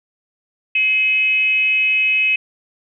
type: tone with frequency modulation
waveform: sine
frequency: 2548 Hz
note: D#7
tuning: 41 cents sharp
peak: -13 dBFS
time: 0.75-2.36 s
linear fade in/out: 5 ms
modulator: 434 Hz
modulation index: 0.37
effects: none